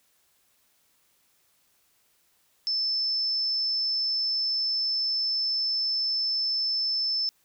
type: tone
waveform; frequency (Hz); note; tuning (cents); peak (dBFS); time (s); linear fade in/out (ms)
sine; 5274; E8; 0; -24; 2.67-7.29; 0
effects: white hiss -67 dBFS RMS until 7.44 s